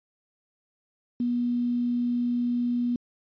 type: tone with quantisation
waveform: sine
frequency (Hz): 242.1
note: B3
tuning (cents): -34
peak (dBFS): -23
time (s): 1.2-2.96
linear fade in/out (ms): 2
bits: 8
effects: resampled to 11025 Hz